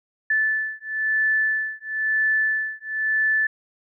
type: beating tone pair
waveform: sine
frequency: 1748 / 1749 Hz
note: A6 / A6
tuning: -12 / -11 cents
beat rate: 1 Hz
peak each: -23 dBFS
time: 0.3-3.47 s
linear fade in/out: 5 ms
effects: none